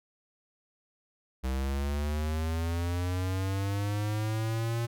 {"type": "linear sweep", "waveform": "square", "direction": "up", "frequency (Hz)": [64.1, 117.8], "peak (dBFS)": -29, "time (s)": [1.43, 4.87], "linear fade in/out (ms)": 20, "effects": []}